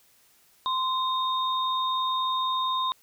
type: tone pair together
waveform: sine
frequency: 1037 / 3693 Hz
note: C6 / A#7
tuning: -16 / -17 cents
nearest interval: octave + minor seventh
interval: 2199 cents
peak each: -25 / -30 dBFS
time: 0.66-2.92 s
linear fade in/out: 0 ms
effects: white hiss -61 dBFS RMS until 3.02 s